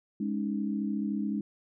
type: chord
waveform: sine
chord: Ab suspended fourth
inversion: none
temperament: equal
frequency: 207.7 / 277.2 / 311.1 Hz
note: Ab3 / Db4 / Eb4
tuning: 0 / 0 / 0 cents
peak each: -30 / -35 / -36 dBFS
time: 0.2-1.41 s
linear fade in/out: 5 ms
effects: none